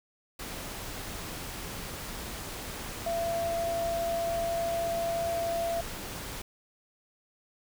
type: tone in noise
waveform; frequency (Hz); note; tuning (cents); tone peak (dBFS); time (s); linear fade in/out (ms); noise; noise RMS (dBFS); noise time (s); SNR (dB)
sine; 675; E5; +41; -28; 3.06-5.81; 5; pink; -39; 0.39-6.42; +8
effects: none